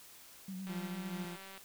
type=tone with vibrato; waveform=sine; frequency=188.4 Hz; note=F#3; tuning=32 cents sharp; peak=-40 dBFS; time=0.48-1.25 s; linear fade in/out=5 ms; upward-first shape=sine; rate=8.9 Hz; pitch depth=43 cents each way
type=click train; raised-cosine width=0.3 ms; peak=-35 dBFS; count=176; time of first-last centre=0.67-1.577 s; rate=193 Hz
type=tone with tremolo; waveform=30% pulse; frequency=174.61 Hz; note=F3; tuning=in tune; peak=-39 dBFS; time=0.68-1.37 s; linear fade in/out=20 ms; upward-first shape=sine; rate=2.3 Hz; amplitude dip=40%
effects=white hiss -56 dBFS RMS until 1.64 s